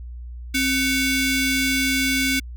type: ring-modulated tone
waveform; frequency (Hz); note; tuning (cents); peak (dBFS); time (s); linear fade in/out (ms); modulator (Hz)
sawtooth; 1244.5; D#6; 0; -12; 0.54-2.4; 10; 979
effects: added 60 Hz sine -32 dBFS peak until 2.56 s